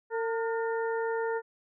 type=harmonic tone with a mistuned harmonic; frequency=453.9 Hz; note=A#4; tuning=46 cents flat; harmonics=1 / 2 / 3 / 4; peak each=-29 / -35 / -39 / -41 dBFS; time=0.1-1.42 s; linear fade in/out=50 ms; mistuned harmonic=3; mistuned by=+74 cents; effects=none